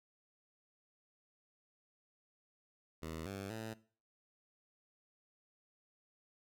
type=tone with pitch steps; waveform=10% pulse; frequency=80.3 / 98 / 111.1 Hz; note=E2 / G2 / A2; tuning=-45 / 0 / +17 cents; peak=-34 dBFS; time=3.02-3.74 s; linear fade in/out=10 ms; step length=240 ms; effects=noise-tail reverb RT60 0.4 s tail -18 dB re dry